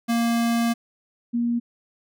square / sine tone pair in turn, 233.1 / 236.8 Hz, A#3 / A#3, 0 / +27 cents, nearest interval unison, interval 27 cents, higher second, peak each -20 dBFS, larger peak neither, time 0.08-0.74 / 1.33-1.6 s, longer first, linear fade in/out 20 ms, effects none

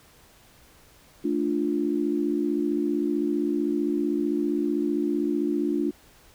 sine chord, D minor, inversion second, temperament equal, 220 / 293.7 / 349.2 Hz, A3 / D4 / F4, 0 / 0 / 0 cents, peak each -30 / -25 / -27 dBFS, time 1.24-5.91 s, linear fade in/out 10 ms, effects pink hiss -55 dBFS RMS until 6.34 s

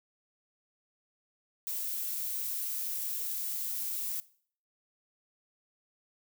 violet noise, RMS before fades -35 dBFS, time 1.67-4.2 s, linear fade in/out 0 ms, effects noise-tail reverb RT60 0.5 s tail -19 dB re dry

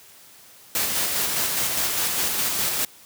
white noise with tremolo, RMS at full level -23 dBFS, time 0.75-2.85 s, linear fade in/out 2 ms, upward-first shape square, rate 4.9 Hz, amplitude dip 25%, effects white hiss -49 dBFS RMS until 3.05 s + high-pass 60 Hz 12 dB/octave

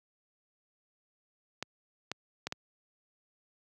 clicks, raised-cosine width 0.2 ms, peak -17 dBFS, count 4, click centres 1.626 / 2.116 / 2.47 / 2.524 s, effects high-pass 100 Hz 12 dB/octave

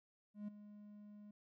triangle tone with ADSR envelope, 207.7 Hz, G#3, in tune, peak -39 dBFS, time 0.34-1.31 s, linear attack 140 ms, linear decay 9 ms, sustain -13 dB, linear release 4 ms, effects none

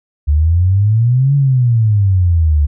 sine exponential two-way sweep, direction up then down, 71.2 to 143.1 to 71.2 Hz, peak -8 dBFS, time 0.27-2.67 s, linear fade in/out 20 ms, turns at 1.35 s, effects none

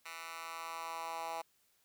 10% pulse tone with high-pass filter sweep, 164.81 Hz, E3, in tune, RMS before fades -43 dBFS, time 0.05-1.42 s, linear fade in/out 10 ms, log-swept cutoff 1600 to 780 Hz, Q 2.5, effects white hiss -73 dBFS RMS until 1.84 s

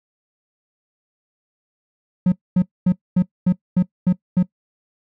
triangle tone bursts, 181.4 Hz, F#3, 34 cents flat, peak -9 dBFS, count 8, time 2.26-4.428 s, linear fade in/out 5 ms, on 61 ms, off 240 ms, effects noise-tail reverb RT60 0.1 s tail -21 dB re dry + tanh soft clip ceiling -5 dBFS

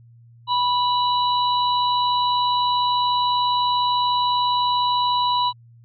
harmonic tone, 983 Hz, B5, 8 cents flat, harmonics 1 / 3 / 4, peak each -18 / -31 / -25 dBFS, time 0.47-5.53 s, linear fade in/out 50 ms, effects added 117 Hz sine -46 dBFS peak until 5.84 s

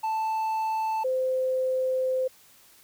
triangle / sine tone pair in turn, 881 / 517.1 Hz, A5 / C5, +2 / -20 cents, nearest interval major sixth, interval 922 cents, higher first, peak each -23 dBFS, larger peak neither, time 0.03-1.04 / 1.04-2.28 s, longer second, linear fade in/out 10 ms, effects white hiss -56 dBFS RMS until 2.83 s

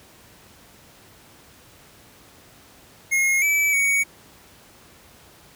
square tone with pitch steps, 2153 / 2304 / 2241 Hz, C7 / D7 / C#7, +49 / -34 / +18 cents, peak -18 dBFS, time 3.11-4.04 s, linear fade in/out 20 ms, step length 310 ms, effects pink hiss -50 dBFS RMS until 5.55 s + high-pass 60 Hz 12 dB/octave

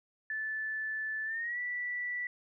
sine tone with pitch glide, 1748 to 1962.1 Hz, A6 to B6, -12 to -12 cents, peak -33 dBFS, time 0.3-2.27 s, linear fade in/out 2 ms, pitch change +200 cents, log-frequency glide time 1.25-1.59 s, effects none

